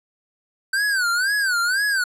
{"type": "tone with vibrato", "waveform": "square", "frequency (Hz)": 1527, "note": "G6", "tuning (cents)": -46, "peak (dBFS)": -19, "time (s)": [0.73, 2.04], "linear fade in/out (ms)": 5, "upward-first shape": "sine", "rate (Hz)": 2, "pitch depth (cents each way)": 170, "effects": ["low-pass 12000 Hz 12 dB/octave"]}